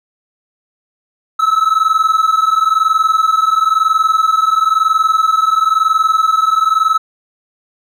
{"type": "tone pair together", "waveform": "triangle", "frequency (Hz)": [1291, 1312], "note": ["E6", "E6"], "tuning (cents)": [-37, -9], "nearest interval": "unison", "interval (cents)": 28, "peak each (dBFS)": -11, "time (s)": [1.39, 6.98], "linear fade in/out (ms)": 10, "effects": []}